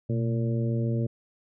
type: harmonic tone with a mistuned harmonic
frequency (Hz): 114.2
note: A#2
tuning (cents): -35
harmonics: 1 / 2 / 3 / 4 / 5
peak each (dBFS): -25 / -31 / -35 / -37 / -39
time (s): 0.09-1.07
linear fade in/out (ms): 10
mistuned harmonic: 1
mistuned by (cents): +94
effects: none